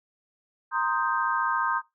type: chord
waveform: sine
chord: C minor seventh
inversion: third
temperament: equal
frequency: 932.3 / 1046.5 / 1244.5 / 1568 Hz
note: Bb5 / C6 / Eb6 / G6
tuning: 0 / 0 / 0 / 0 cents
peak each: -29 dBFS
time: 0.71-1.82 s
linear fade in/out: 50 ms
effects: noise-tail reverb RT60 0.2 s tail -20 dB re dry